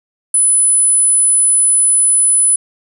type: tone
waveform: sine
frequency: 10010 Hz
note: D#9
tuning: 9 cents sharp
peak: -8 dBFS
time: 0.34-2.56 s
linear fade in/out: 5 ms
effects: none